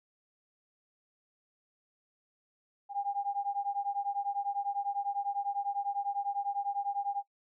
sine beating tone pair, 800 / 810 Hz, G5 / G#5, +35 / -43 cents, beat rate 10 Hz, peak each -34 / -34 dBFS, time 2.89-7.23 s, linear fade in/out 50 ms, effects noise-tail reverb RT60 0.1 s tail -23 dB re dry

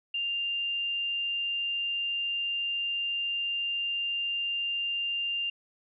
sine tone, 2794 Hz, F7, in tune, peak -28 dBFS, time 0.14-5.5 s, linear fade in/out 5 ms, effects none

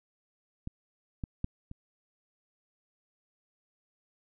clicks, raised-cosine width 5 ms, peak -24 / -22 / -18 / -30 dBFS, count 4, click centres 0.674 / 1.238 / 1.444 / 1.714 s, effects none

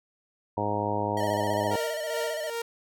harmonic tone, 103.83 Hz, G#2, in tune, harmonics 1 / 2 / 3 / 4 / 5 / 6 / 7 / 8 / 9, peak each -34 / -36 / -35 / -35 / -34 / -35 / -35 / -36 / -31 dBFS, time 0.57-1.76 s, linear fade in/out 5 ms
square tone with vibrato, 619 Hz, D#5, 9 cents flat, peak -31 dBFS, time 1.17-2.5 s, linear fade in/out 2 ms, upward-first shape square, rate 15 Hz, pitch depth 54 cents each way
sawtooth tone with tremolo, 464.5 Hz, A#4, 6 cents flat, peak -25 dBFS, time 1.71-2.62 s, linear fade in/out 5 ms, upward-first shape sine, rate 2.5 Hz, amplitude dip 80%
effects none

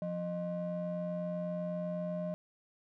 triangle ring-modulated tone, 220 Hz, A3, in tune, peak -29 dBFS, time 0.02-2.34 s, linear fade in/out 0 ms, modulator 396 Hz, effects none

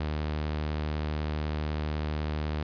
sawtooth tone, 76 Hz, D#2, 40 cents flat, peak -25 dBFS, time 0-2.63 s, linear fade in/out 5 ms, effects resampled to 11025 Hz

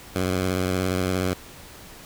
10% pulse tone with vibrato, 92.4 Hz, F#2, 2 cents flat, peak -14 dBFS, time 0.15-1.34 s, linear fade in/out 10 ms, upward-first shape square, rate 17 Hz, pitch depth 41 cents each way, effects pink hiss -44 dBFS RMS until 2.05 s

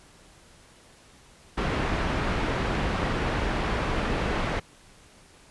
pink low-pass noise, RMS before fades -27 dBFS, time 1.57-4.6 s, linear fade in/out 10 ms, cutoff 2400 Hz, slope 12 dB/octave, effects pink hiss -54 dBFS RMS until 5.5 s + resampled to 24000 Hz

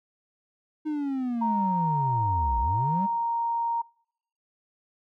triangle linear two-way sweep, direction down then up, 311.1 to 55.3 to 204.9 Hz, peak -24 dBFS, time 0.85-3.07 s, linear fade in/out 20 ms, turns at 2.59 s
sine tone, 931 Hz, A#5, 2 cents flat, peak -24 dBFS, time 1.41-3.82 s, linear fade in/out 10 ms
effects noise-tail reverb RT60 0.7 s tail -26 dB re dry

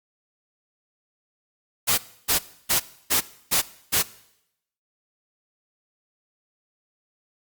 white noise bursts, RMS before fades -20 dBFS, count 6, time 1.87-4.03 s, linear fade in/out 20 ms, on 110 ms, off 300 ms, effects noise-tail reverb RT60 0.8 s tail -19 dB re dry + Opus 48 kbps

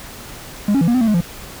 triangle tone with pitch steps, 205.3 / 275.5 / 167.3 / 238.3 / 254.8 / 226.3 / 211.9 / 171.8 Hz, G#3 / C#4 / E3 / A#3 / C4 / A3 / G#3 / F3, -20 / -11 / +26 / +38 / -46 / +49 / +35 / -28 cents, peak -10 dBFS, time 0.68-1.208 s, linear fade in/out 5 ms, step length 66 ms, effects pink hiss -35 dBFS RMS until 1.6 s

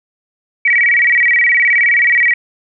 sine tone with vibrato, 2093 Hz, C7, in tune, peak -8 dBFS, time 0.65-2.34 s, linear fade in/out 5 ms, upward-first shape square, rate 19 Hz, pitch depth 150 cents each way, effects none

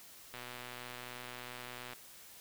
click train, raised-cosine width 0.3 ms, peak -29 dBFS, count 197, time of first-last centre 0.34-1.933 s, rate 123 Hz, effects white hiss -55 dBFS RMS until 2.4 s

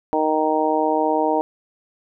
harmonic tone, 155.56 Hz, D#3, in tune, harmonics 2 / 3 / 4 / 5 / 6, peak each -23 / -23 / -23 / -23 / -23 dBFS, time 0.13-1.41 s, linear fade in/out 0 ms, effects none

